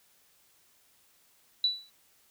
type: tone with exponential decay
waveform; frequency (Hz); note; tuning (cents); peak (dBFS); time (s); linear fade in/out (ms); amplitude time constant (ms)
sine; 3951; B7; 0; -20; 1.64-1.9; 2; 55
effects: white hiss -65 dBFS RMS until 2.3 s